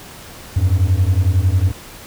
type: beating tone pair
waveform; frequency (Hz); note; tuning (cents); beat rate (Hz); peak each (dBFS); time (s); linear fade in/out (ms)
triangle; 87.31 / 98.31; F2 / G2; 0 / +5; 11; -12; 0.56-1.72; 10
effects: tanh soft clip ceiling -5 dBFS + pink hiss -37 dBFS RMS until 2.06 s

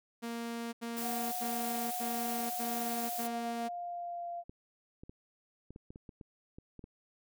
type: tone bursts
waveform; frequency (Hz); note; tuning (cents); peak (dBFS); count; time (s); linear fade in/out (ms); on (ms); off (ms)
sawtooth; 233.1; A#3; 0; -33; 6; 0.22-3.69; 20; 510; 82
type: noise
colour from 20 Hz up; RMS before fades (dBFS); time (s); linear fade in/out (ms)
blue; -40; 0.96-3.28; 20
type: tone with pitch glide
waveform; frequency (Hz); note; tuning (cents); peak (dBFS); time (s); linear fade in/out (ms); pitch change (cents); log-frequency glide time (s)
sine; 727 to 692.2; F#5 to F5; -31 to -16; -37; 1.01-4.44; 50; -85; 2.4-4.29
type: clicks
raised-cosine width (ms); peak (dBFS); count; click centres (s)
3; -35; 12; 4.495 / 5.035 / 5.095 / 5.706 / 5.761 / 5.905 / 5.959 / 6.092 / 6.212 / 6.585 / 6.793 / 6.841
effects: none

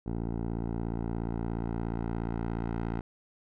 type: tone with low-pass filter sweep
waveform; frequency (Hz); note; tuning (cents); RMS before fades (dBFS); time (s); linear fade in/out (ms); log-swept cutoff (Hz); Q
10% pulse; 57; A#1; -38; -33; 0.06-3.01; 5; 600 to 1500; 0.72
effects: none

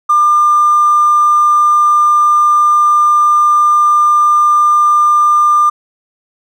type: tone with hard clipping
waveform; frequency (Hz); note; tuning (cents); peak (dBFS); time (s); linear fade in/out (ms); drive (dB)
triangle; 1199; D6; +36; -6; 0.09-5.7; 10; 3
effects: none

